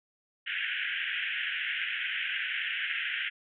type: band-pass noise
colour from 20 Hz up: pink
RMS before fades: -33 dBFS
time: 0.46-3.3 s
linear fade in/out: 20 ms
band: 1500 to 3200 Hz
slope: 96 dB/octave
effects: none